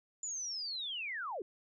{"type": "linear sweep", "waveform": "sine", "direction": "down", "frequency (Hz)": [7090, 330], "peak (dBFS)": -37, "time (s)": [0.23, 1.42], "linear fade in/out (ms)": 2, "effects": []}